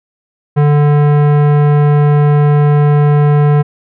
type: tone with tanh clipping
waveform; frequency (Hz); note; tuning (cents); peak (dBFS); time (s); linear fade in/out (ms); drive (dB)
sine; 146.83; D3; 0; -8; 0.56-3.63; 20; 18
effects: none